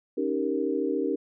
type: chord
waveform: sine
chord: Eb dominant seventh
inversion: third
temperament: equal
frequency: 277.2 / 311.1 / 392 / 466.2 Hz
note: Db4 / Eb4 / G4 / Bb4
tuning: 0 / 0 / 0 / 0 cents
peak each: -30 dBFS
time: 0.17-1.16 s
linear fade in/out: 10 ms
effects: none